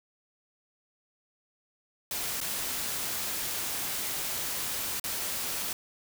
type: noise with dropouts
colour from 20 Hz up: white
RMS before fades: -33 dBFS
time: 2.11-5.73 s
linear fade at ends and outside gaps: 2 ms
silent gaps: 2.404-2.412 / 4.998-5.04 s
effects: none